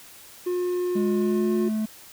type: tone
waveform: triangle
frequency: 358.1 Hz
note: F4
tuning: 43 cents sharp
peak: -21 dBFS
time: 0.46-1.69 s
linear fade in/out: 10 ms
type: tone with pitch glide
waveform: triangle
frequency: 207.7 to 216.9 Hz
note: G#3 to A3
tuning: 0 to -25 cents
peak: -21 dBFS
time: 0.95-1.86 s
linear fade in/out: 10 ms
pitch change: +75 cents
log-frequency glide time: 1.14-1.54 s
effects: white hiss -47 dBFS RMS until 2.12 s